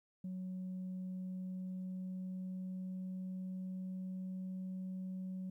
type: tone with pitch glide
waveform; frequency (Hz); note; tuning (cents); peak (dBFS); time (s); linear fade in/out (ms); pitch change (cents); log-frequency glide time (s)
sine; 185 to 186.5; F#3 to F#3; 0 to +14; -38; 0.24-5.5; 5; +14; 1.06-4.59
effects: tanh soft clip ceiling -38 dBFS + 13-bit